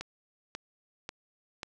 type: click train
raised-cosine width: 0.2 ms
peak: -20 dBFS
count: 4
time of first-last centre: 0.01-1.632 s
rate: 1.85 Hz
effects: none